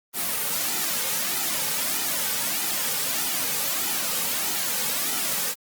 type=noise with flanger; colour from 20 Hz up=white; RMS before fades=-26 dBFS; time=0.13-5.55 s; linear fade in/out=50 ms; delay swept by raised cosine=1.8 to 3 ms; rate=1.6 Hz; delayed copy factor=-0.6; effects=high-pass 150 Hz 12 dB/octave + Opus 24 kbps